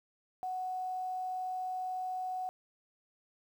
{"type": "tone with quantisation", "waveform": "sine", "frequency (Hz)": 741, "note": "F#5", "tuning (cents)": 2, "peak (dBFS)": -34, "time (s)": [0.43, 2.49], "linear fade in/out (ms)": 0, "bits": 10, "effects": []}